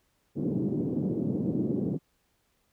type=band-pass noise; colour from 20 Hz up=pink; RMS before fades=-29 dBFS; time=0.35-1.99 s; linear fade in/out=50 ms; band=150 to 370 Hz; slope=24 dB/octave; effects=pink hiss -72 dBFS RMS until 2.72 s